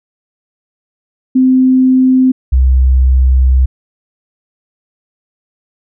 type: tone pair in turn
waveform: sine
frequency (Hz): 258.4 / 64.6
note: C4 / C2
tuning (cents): -21 / -21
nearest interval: 2 octaves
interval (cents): 2400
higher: first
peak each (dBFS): -5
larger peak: neither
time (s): 1.35-2.32 / 2.52-3.66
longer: second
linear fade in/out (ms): 10
effects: none